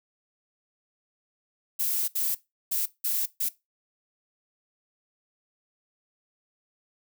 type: noise bursts at uneven times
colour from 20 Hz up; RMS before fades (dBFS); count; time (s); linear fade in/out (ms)
violet; -27; 5; 1.79-2.08 / 2.15-2.35 / 2.71-2.86 / 3.04-3.26 / 3.4-3.49; 10
effects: noise-tail reverb RT60 0.2 s tail -18 dB re dry